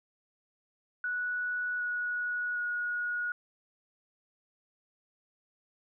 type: tone with pitch steps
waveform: sine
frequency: 1472 / 1461 / 1450.1 Hz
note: F#6 / F#6 / F#6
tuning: -9 / -22 / -35 cents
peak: -30 dBFS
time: 1.04-3.32 s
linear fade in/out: 2 ms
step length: 760 ms
effects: none